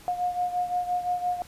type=beating tone pair; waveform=sine; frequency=715 / 720.8 Hz; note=F5 / F#5; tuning=+41 / -45 cents; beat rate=5.8 Hz; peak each=-26 / -31 dBFS; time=0.08-1.42 s; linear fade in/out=0 ms; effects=pink hiss -50 dBFS RMS until 1.47 s + resampled to 32000 Hz